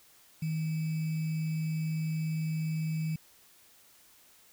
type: tone with sample-and-hold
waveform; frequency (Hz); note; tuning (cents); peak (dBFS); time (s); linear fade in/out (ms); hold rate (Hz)
sine; 158.8; D#3; +36; -29; 0.42-3.16; 5; 2450
effects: white hiss -60 dBFS RMS until 4.52 s